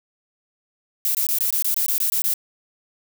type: noise bursts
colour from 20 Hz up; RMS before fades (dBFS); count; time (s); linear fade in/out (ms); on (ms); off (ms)
violet; -21; 11; 1.05-2.338; 0; 98; 21
effects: none